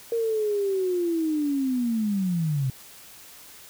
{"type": "linear sweep", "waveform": "sine", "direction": "down", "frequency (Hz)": [467, 127], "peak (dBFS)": -22, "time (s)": [0.12, 2.7], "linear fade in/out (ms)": 2, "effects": ["white hiss -47 dBFS RMS until 3.69 s"]}